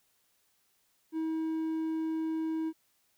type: tone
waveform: triangle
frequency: 320 Hz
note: D#4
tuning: 49 cents sharp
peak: -28 dBFS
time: 1.12-2.73 s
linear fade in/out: 50 ms
effects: white hiss -72 dBFS RMS until 3.17 s